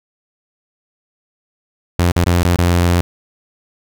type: tone with dropouts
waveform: sawtooth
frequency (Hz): 87.31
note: F2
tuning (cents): 0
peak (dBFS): -7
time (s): 1.99-3.01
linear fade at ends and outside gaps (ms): 0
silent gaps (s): 2.118-2.163 / 2.242-2.263 / 2.431-2.451 / 2.56-2.587
effects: none